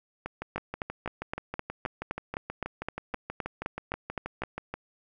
two click trains, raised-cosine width 0.5 ms, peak -16 / -19 dBFS, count 16 / 29, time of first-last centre 0.56-4.436 / 0.26-4.74 s, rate 3.87 / 6.25 Hz, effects none

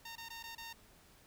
10% pulse tone with dropouts, 918 Hz, A#5, 27 cents flat, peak -37 dBFS, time 0.05-0.73 s, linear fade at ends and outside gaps 5 ms, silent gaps 0.156-0.179 / 0.287-0.302 / 0.428-0.437 / 0.551-0.579 s, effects pink hiss -63 dBFS RMS until 1.26 s

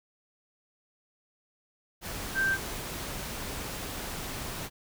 sine tone in noise, 1568 Hz, G6, in tune, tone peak -24 dBFS, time 2.34-2.58 s, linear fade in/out 50 ms, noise pink, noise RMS -37 dBFS, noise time 2.01-4.7 s, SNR +10 dB, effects none

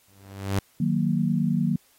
sawtooth tone with exponential growth, 98 Hz, G2, in tune, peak -16 dBFS, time 0.08-0.59 s, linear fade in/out 0 ms, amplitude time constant 110 ms
sine chord, D# minor, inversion none, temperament equal, 155.56 / 185 / 233.1 Hz, D#3 / F#3 / A#3, 0 / 0 / 0 cents, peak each -25 dBFS, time 0.8-1.76 s, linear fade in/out 5 ms
effects white hiss -61 dBFS RMS until 1.98 s + AAC 48 kbps

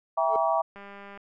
sine chord, E diminished seventh, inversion none, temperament just, 659.3 / 791.1 / 949.3 / 1139.2 Hz, E5 / G5 / Bb5 / Db6, 0 / +16 / +31 / +47 cents, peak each -25 / -28 / -28 / -29 dBFS, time 0.17-0.62 s, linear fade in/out 10 ms
triangle tone with exponential growth, 439.6 Hz, A4, 2 cents flat, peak -25 dBFS, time 0.23-0.36 s, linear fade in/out 1 ms, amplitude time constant 27 ms
click train, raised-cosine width 0.5 ms, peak -30 dBFS, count 84, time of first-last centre 0.76-1.175 s, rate 200 Hz
effects none

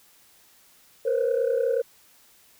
sine tone cluster, 465.9 / 496.4 / 534 Hz, A#4 / B4 / C5, -1 / +9 / +35 cents, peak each -23 / -26 / -24 dBFS, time 1.05-1.82 s, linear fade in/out 10 ms, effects tanh soft clip ceiling -16 dBFS + white hiss -57 dBFS RMS until 2.59 s

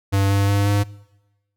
square tone with pitch steps, 98.5 / 99.59 / 100.69 / 101.8 Hz, G2 / G2 / G2 / G#2, +9 / +28 / +47 / -34 cents, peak -16 dBFS, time 0.12-0.84 s, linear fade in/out 20 ms, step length 180 ms, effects noise-tail reverb RT60 1.0 s tail -22 dB re dry

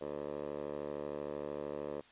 10% pulse tone with band-pass filter, 73.1 Hz, D2, 7 cents flat, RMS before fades -41 dBFS, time 0.01-2.01 s, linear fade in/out 5 ms, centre 560 Hz, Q 2.9, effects white hiss -61 dBFS RMS until 2.11 s + resampled to 8000 Hz

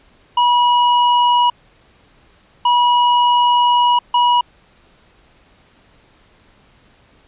square tone bursts at uneven times, 970 Hz, B5, 31 cents flat, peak -11 dBFS, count 3, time 0.37-1.5 / 2.65-3.99 / 4.14-4.41 s, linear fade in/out 5 ms, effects pink hiss -52 dBFS RMS until 7.27 s + resampled to 8000 Hz

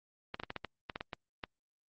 clicks, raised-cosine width 0.3 ms, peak -21 dBFS, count 11, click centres 0.344 / 0.399 / 0.435 / 0.504 / 0.563 / 0.647 / 0.898 / 0.959 / 1.009 / 1.132 / 1.438 s, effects low-pass 4000 Hz 12 dB/octave + Opus 32 kbps

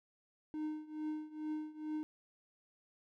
triangle tone with tremolo, 307.3 Hz, D#4, 21 cents flat, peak -33 dBFS, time 0.54-2.03 s, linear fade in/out 0 ms, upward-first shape triangle, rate 2.3 Hz, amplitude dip 90%, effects none

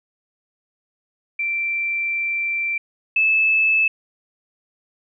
sine tone pair in turn, 2349 / 2615 Hz, D7 / E7, 0 / -15 cents, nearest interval major second, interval 185 cents, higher second, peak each -20 / -14 dBFS, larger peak second, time 1.39-2.78 / 3.16-3.88 s, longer first, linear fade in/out 5 ms, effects none

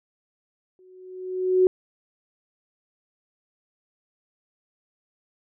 sine tone with exponential growth, 370 Hz, F#4, in tune, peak -12 dBFS, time 0.79-1.67 s, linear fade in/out 1 ms, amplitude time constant 190 ms, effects none

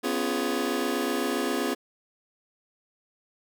sawtooth chord, C# dominant seventh, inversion third, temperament just, 249.5 / 277.2 / 346.5 / 415.8 Hz, B3 / C#4 / E#4 / G#4, +18 / 0 / -14 / +2 cents, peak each -27 dBFS, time 0.03-1.75 s, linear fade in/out 20 ms, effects none

